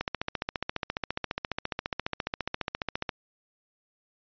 click train, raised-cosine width 0.3 ms, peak -13 dBFS, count 46, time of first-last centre 0.01-3.092 s, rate 14.6 Hz, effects resampled to 11025 Hz

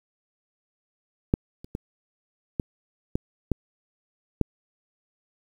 clicks, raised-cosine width 3 ms, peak -6 / -28 / -17 / -12 / -11 / -9 / -7 dBFS, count 7, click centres 1.339 / 1.645 / 1.751 / 2.598 / 3.155 / 3.517 / 4.413 s, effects 8-bit

